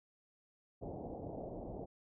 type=low-pass noise; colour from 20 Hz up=white; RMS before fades=-45 dBFS; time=0.81-1.86 s; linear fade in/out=20 ms; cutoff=730 Hz; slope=48 dB/octave; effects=none